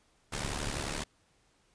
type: noise with amplitude modulation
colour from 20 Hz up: pink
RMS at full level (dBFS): -32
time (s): 0.32-1.04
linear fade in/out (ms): 10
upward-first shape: sine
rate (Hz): 71.7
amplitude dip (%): 75
effects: pink hiss -69 dBFS RMS until 1.74 s + resampled to 22050 Hz